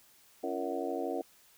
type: harmonic tone with a mistuned harmonic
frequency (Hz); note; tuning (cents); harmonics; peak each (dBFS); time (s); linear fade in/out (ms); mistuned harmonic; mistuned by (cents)
92.5; F#2; 0; 3 / 4 / 5 / 6 / 7 / 8; -39 / -38 / -38 / -41 / -40 / -40; 0.43-1.22; 10; 4; -130
effects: white hiss -62 dBFS RMS until 1.57 s